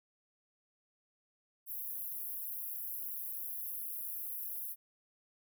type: high-pass noise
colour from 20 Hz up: pink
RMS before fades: -41 dBFS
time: 1.66-4.76 s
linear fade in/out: 50 ms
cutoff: 11000 Hz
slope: 96 dB/octave
effects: none